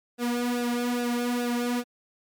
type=tone with flanger; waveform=sawtooth; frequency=242 Hz; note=B3; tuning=35 cents flat; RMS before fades=-27 dBFS; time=0.18-1.84 s; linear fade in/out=50 ms; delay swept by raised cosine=0.93 to 3.13 ms; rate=2.4 Hz; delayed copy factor=-0.75; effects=MP3 96 kbps